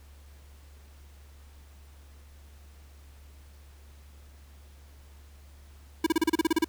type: tone bursts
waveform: square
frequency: 323.9 Hz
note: E4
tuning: 30 cents flat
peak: -21 dBFS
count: 11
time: 6.04-6.645 s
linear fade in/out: 5 ms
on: 25 ms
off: 33 ms
effects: added 71 Hz sine -49 dBFS peak until 6.68 s + pink hiss -60 dBFS RMS until 6.68 s